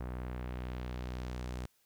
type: tone with low-pass filter sweep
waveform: sawtooth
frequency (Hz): 62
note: B1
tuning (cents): +7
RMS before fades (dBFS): -40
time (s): 0-1.66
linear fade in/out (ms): 5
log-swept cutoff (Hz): 1500 to 9300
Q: 0.9
effects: white hiss -72 dBFS RMS until 1.85 s